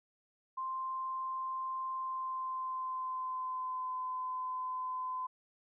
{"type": "tone with pitch glide", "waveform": "sine", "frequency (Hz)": [1046.5, 1021.4], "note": ["C6", "C6"], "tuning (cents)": [0, -42], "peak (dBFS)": -35, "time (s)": [0.57, 5.27], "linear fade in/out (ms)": 10, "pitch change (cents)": -42, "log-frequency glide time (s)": [1.95, 3.96], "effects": []}